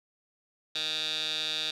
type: tone with band-pass filter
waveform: 15% pulse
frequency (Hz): 155.56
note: D#3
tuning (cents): 0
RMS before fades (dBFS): -32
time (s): 0.75-1.71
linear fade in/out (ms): 5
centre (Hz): 3800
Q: 5.9
effects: none